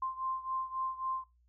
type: beating tone pair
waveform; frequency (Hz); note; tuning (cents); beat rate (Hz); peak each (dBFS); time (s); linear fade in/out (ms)
sine; 1046.5 / 1050.2; C6 / C6; 0 / +6; 3.7; -36 / -39; 0.02-1.24; 5
effects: noise-tail reverb RT60 0.2 s tail -18 dB re dry + added 60 Hz sine -65 dBFS peak until 1.48 s